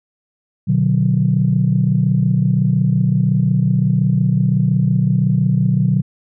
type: chord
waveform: sine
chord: B minor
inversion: none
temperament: equal with one note detuned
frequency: 123.47 / 149.14 / 185 Hz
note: B2 / D3 / F#3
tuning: 0 / +27 / 0 cents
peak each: -16 dBFS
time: 0.67-6.02 s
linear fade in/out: 20 ms
effects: tanh soft clip ceiling -3 dBFS